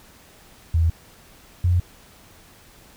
sine tone pair in turn, 82.2 / 88.62 Hz, E2 / F2, -4 / +26 cents, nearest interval minor second, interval 130 cents, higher second, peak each -15 dBFS, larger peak neither, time 0.74-0.9 / 1.64-1.8 s, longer neither, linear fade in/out 5 ms, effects pink hiss -50 dBFS RMS until 2.96 s

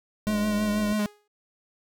click train, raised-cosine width 2 ms, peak -25 dBFS, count 65, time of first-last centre 0.27-0.924 s, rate 97.8 Hz
square tone with vibrato, 210 Hz, G#3, 19 cents sharp, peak -24 dBFS, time 0.27-1.06 s, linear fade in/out 0 ms, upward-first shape triangle, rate 6.2 Hz, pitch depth 31 cents each way
sawtooth tone with exponential decay, 415.3 Hz, G#4, in tune, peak -31 dBFS, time 0.99-1.28 s, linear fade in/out 5 ms, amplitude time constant 61 ms
effects none

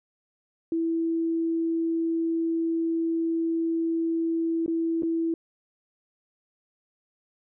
sine tone with dropouts, 329.6 Hz, E4, in tune, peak -23 dBFS, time 0.72-5.34 s, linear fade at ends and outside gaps 2 ms, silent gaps 4.662-4.679 / 5.023-5.032 s, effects none

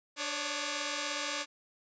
5% pulse tone cluster, 293.9 / 548 / 571 / 1223 Hz, D4 / C#5 / D5 / D#6, +1 / -20 / -49 / -30 cents, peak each -27 dBFS, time 0.16-1.46 s, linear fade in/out 50 ms, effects resampled to 16000 Hz

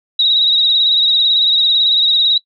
sine tone with vibrato, 3817 Hz, A#7, 40 cents sharp, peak -9 dBFS, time 0.19-2.38 s, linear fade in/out 5 ms, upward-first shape sine, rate 18 Hz, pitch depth 53 cents each way, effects noise-tail reverb RT60 0.1 s tail -20 dB re dry

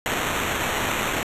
white noise with sample-and-hold, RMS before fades -25 dBFS, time 0.06-1.23 s, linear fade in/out 0 ms, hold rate 4900 Hz, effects resampled to 32000 Hz

